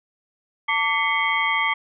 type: tone cluster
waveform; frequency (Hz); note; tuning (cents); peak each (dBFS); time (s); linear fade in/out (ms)
sine; 896 / 1154 / 2031 / 2203 / 3199; A5 / D6 / B6 / C#7 / G7; +31 / -31 / +48 / -11 / +34; -26 / -25 / -24 / -24 / -30; 0.68-1.74; 10
effects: none

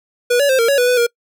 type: tone with pitch steps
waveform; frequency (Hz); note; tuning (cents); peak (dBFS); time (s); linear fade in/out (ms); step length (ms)
square; 486.5 / 568 / 525 / 461.6 / 559 / 491.4 / 496.7 / 473; B4 / C#5 / C5 / A#4 / C#5 / B4 / B4 / A#4; -26 / +42 / +6 / -17 / +14 / -9 / +10 / +25; -12; 0.3-1.068; 10; 96
effects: noise-tail reverb RT60 0.1 s tail -26 dB re dry

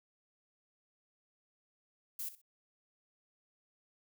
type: noise with echo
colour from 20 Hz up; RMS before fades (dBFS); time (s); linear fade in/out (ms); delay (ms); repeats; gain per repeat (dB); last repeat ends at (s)
violet; -40; 2.19-2.29; 5; 63; 2; -14; 2.416
effects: none

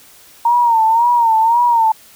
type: tone with vibrato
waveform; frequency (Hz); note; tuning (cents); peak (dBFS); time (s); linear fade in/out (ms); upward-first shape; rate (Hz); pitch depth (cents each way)
sine; 924; A#5; -16; -9; 0.45-1.92; 5; sine; 1.9; 81
effects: white hiss -44 dBFS RMS until 2.15 s

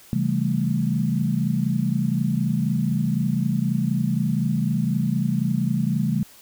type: chord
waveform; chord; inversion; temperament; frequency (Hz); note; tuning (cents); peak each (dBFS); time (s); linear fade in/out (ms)
sine; A minor seventh; first; equal with one note detuned; 134.18 / 164.81 / 196 / 220; C3 / E3 / G3 / A3; +44 / 0 / 0 / 0; -25; 0.13-6.23; 0
effects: white hiss -49 dBFS RMS until 6.41 s

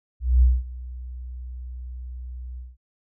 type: tone with ADSR envelope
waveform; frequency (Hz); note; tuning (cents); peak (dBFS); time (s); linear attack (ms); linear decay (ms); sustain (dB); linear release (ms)
sine; 62.1; B1; +10; -11; 0.2-2.77; 220; 210; -21; 190
effects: none

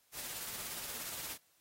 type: noise with tremolo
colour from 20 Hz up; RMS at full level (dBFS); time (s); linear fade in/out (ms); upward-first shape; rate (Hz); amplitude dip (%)
white; -41; 0.12-1.38; 50; triangle; 17; 40
effects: white hiss -71 dBFS RMS until 1.6 s + AAC 48 kbps

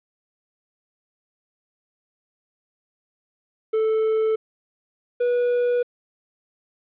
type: tone pair in turn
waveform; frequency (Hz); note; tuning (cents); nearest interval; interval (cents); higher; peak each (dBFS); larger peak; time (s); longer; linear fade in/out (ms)
triangle; 439.2 / 486.9; A4 / B4; -3 / -25; major second; 178; second; -16 / -16; neither; 3.73-4.36 / 5.2-5.83; neither; 10
effects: resampled to 8000 Hz + 9-bit

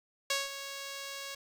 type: tone with ADSR envelope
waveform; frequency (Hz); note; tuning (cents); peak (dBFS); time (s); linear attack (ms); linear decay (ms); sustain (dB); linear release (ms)
5% pulse; 553; C#5; -4; -16; 0.3-1.35; 4; 180; -12; 6
effects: resampled to 32000 Hz + 9-bit

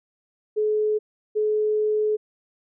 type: tone pair in turn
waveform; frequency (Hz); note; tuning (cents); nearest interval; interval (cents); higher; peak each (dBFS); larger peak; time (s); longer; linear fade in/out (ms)
sine; 426.7 / 426.7; G#4 / G#4; +47 / +47; unison; 0; neither; -19 / -19; neither; 0.56-0.99 / 1.35-2.17; second; 20
effects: none

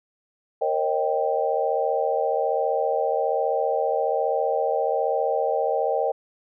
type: chord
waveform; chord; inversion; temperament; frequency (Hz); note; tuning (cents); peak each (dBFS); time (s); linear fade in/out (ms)
sine; Eb dominant seventh; second; equal with one note detuned; 466.2 / 541.1 / 622.3 / 784; Bb4 / Db5 / Eb5 / G5; 0 / -42 / 0 / 0; -26; 0.61-6.12; 10
effects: none

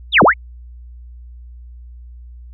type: linear two-way sweep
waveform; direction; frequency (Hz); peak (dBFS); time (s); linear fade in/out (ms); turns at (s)
sine; down then up; 3951 to 123.47 to 2325; -6; 0.12-0.34; 50; 0.23
effects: added 60 Hz sine -34 dBFS peak until 2.53 s

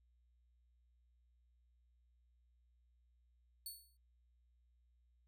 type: tone with exponential decay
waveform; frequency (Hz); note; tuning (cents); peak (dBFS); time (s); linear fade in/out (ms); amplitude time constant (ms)
5% pulse; 4435; C#8; 0; -36; 3.66-3.97; 2; 67
effects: added 60 Hz sine -70 dBFS peak until 5.27 s

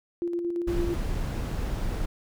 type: tone with tremolo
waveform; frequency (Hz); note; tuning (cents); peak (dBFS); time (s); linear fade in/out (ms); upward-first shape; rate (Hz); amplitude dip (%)
sine; 345.3; F4; -20; -25; 0.22-0.94; 0; square; 8.8; 35
type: noise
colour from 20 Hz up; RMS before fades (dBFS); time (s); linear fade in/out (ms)
brown; -29; 0.67-2.06; 10
effects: none

